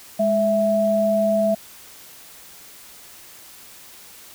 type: tone pair together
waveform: sine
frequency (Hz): 207.7 / 659.4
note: G#3 / E5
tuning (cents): 0 / 0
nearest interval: octave + minor sixth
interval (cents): 2000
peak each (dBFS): -22 / -17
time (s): 0.19-1.55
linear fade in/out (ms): 10
effects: white hiss -44 dBFS RMS until 4.34 s